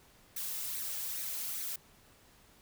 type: noise with flanger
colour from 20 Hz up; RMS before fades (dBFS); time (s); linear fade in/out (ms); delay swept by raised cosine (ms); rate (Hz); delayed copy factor
blue; -38; 0.36-1.76; 5; 0.48 to 2.38; 2.4; +0.5
effects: pink hiss -62 dBFS RMS until 2.61 s